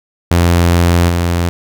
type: tone with level steps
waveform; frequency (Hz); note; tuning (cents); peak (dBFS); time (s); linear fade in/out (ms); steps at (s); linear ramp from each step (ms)
sawtooth; 86.3; F2; -20; -4 / -8; 0.31-1.49; 0; 1.08; 20
effects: none